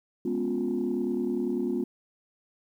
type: chord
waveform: sine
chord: C# dominant seventh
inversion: second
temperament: equal with one note detuned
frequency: 207.7 / 246.9 / 277.2 / 355.3 Hz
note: G#3 / B3 / C#4 / E#4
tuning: 0 / 0 / 0 / +30 cents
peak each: -33 / -29 / -33 / -29 dBFS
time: 0.25-1.84 s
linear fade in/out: 5 ms
effects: tanh soft clip ceiling -19 dBFS + 10-bit